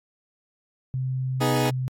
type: tone with pitch glide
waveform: sine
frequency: 130 to 128.8 Hz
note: C3 to C3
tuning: -11 to -27 cents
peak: -24 dBFS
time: 0.94-1.88 s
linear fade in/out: 0 ms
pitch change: -16 cents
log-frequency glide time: 1.51-1.59 s
type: chord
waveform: 20% pulse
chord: G# minor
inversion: first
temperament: equal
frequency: 246.9 / 311.1 / 415.3 Hz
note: B3 / D#4 / G#4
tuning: 0 / 0 / 0 cents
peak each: -21 dBFS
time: 1.4-1.71 s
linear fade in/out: 20 ms
effects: AAC 64 kbps